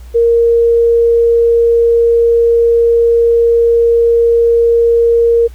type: tone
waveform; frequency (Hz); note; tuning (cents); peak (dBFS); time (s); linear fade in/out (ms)
sine; 466.2; A#4; 0; -6; 0.14-5.48; 20
effects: added 60 Hz sine -29 dBFS peak until 5.54 s + pink hiss -46 dBFS RMS until 5.54 s